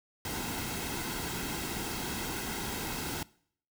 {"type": "noise with comb filter", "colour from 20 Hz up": "pink", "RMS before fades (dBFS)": -36, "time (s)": [0.25, 3.23], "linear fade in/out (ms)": 2, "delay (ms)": 1.7, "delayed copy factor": -0.55, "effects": ["noise-tail reverb RT60 0.6 s tail -22 dB re dry"]}